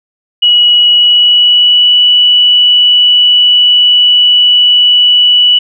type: tone with pitch glide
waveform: sine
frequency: 2921 to 2953 Hz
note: F#7 to F#7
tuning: -23 to -4 cents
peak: -3 dBFS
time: 0.42-5.59 s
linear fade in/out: 10 ms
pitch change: +19 cents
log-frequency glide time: 0.79-1.96 s
effects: none